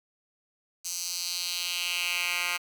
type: tone with high-pass filter sweep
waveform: 10% pulse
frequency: 176.2 Hz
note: F3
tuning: 16 cents sharp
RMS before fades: -31 dBFS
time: 0.84-2.58 s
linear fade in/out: 20 ms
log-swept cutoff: 6100 to 1800 Hz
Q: 2.3
effects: 8-bit